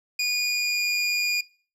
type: tone with pitch glide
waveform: 25% pulse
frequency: 2448 to 2432 Hz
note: D#7 to D#7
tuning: -29 to -40 cents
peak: -19 dBFS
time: 0.19-1.41 s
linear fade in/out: 5 ms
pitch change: -11 cents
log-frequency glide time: 0.33-0.85 s
effects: noise-tail reverb RT60 0.4 s tail -21 dB re dry + low-pass 12000 Hz 12 dB/octave